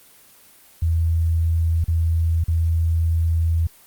sine tone with dropouts, 82.41 Hz, E2, in tune, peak -16 dBFS, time 0.82-3.67 s, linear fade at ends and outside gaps 5 ms, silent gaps 1.842-1.881 / 2.439-2.481 s, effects white hiss -50 dBFS RMS until 3.86 s + Opus 24 kbps

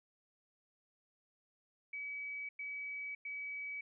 sine tone bursts, 2280 Hz, C#7, 48 cents sharp, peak -40 dBFS, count 3, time 1.93-3.81 s, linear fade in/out 5 ms, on 560 ms, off 100 ms, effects none

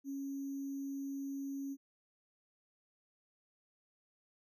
sine tone with sample-and-hold, 276 Hz, C#4, 7 cents flat, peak -38 dBFS, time 0.04-1.77 s, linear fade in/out 50 ms, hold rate 6300 Hz, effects none

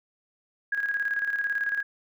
sine tone with tremolo, 1646 Hz, G#6, 16 cents flat, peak -23 dBFS, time 0.72-1.83 s, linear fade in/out 5 ms, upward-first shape square, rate 18 Hz, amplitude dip 55%, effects none

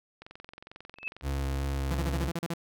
click train, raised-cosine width 0.3 ms, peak -29 dBFS, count 23, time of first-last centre 0.22-1.211 s, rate 22.2 Hz
sine tone with exponential growth, 2604 Hz, E7, 22 cents flat, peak -27 dBFS, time 0.96-1.08 s, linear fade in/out 0 ms, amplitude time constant 25 ms
35% pulse tone with vibrato, 68.4 Hz, C#2, 23 cents flat, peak -27 dBFS, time 1.22-2.32 s, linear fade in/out 50 ms, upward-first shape sine, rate 2.7 Hz, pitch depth 15 cents each way
sawtooth tone bursts, 168.7 Hz, E3, 40 cents sharp, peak -26 dBFS, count 9, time 1.91-2.537 s, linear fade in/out 2 ms, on 35 ms, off 39 ms
effects none

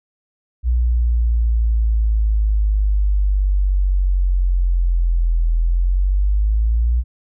sine exponential two-way sweep, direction down then up, 60.5 to 41.26 to 60.5 Hz, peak -13 dBFS, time 0.63-7.04 s, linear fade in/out 50 ms, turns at 5.56 s, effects none

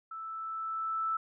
sine tone with level ramp, 1318.5 Hz, E6, in tune, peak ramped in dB -39 to -28 dBFS, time 0.11-1.17 s, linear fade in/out 5 ms, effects none

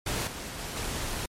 pink noise with level steps, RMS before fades -30 / -38 / -36 / -33 dBFS, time 0.06-1.26 s, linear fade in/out 5 ms, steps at 0.27 / 0.59 / 0.76 s, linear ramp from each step 2 ms, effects low-pass 12000 Hz 12 dB/octave + MP3 64 kbps

